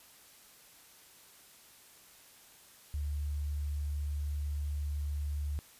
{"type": "tone", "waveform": "sine", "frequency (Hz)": 73.1, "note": "D2", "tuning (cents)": -7, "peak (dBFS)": -32, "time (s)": [2.94, 5.59], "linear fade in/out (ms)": 0, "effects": ["white hiss -58 dBFS RMS until 5.79 s", "resampled to 32000 Hz"]}